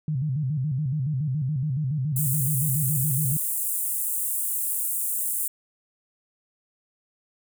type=tone with vibrato; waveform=sine; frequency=140.9 Hz; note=C#3; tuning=29 cents sharp; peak=-23 dBFS; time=0.08-3.37 s; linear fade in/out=2 ms; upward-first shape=square; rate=7.1 Hz; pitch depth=150 cents each way
type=high-pass noise; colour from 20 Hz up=pink; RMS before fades=-27 dBFS; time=2.16-5.48 s; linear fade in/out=5 ms; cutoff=8300 Hz; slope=48 dB/octave
effects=none